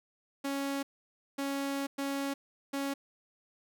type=tone bursts at uneven times; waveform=sawtooth; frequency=277.2 Hz; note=C#4; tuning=in tune; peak=-28 dBFS; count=4; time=0.44-0.83 / 1.38-1.87 / 1.98-2.34 / 2.73-2.94 s; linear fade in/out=10 ms; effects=none